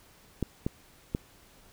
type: clicks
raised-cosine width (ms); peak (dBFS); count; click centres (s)
3; -15; 3; 0.427 / 0.665 / 1.149
effects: pink hiss -58 dBFS RMS until 1.72 s